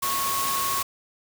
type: tone in noise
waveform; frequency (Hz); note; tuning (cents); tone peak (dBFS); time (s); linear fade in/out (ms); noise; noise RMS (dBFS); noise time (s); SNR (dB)
sine; 1100; C#6; -14; -26; 0.02-0.83; 10; white; -28; 0.02-0.83; -1
effects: none